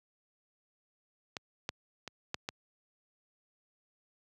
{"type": "clicks", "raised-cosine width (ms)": 0.2, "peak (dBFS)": [-20, -16, -24, -16, -18], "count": 5, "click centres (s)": [1.368, 1.691, 2.077, 2.344, 2.489], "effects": ["high-pass 80 Hz 12 dB/octave"]}